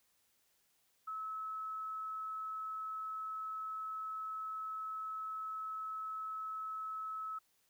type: tone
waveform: sine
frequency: 1296 Hz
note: E6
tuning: 30 cents flat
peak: -39 dBFS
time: 1.07-7.39 s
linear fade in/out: 10 ms
effects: white hiss -75 dBFS RMS until 7.69 s